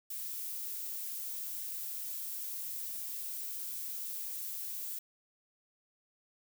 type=noise; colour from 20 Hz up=violet; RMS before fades=-40 dBFS; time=0.1-4.99 s; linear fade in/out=5 ms; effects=none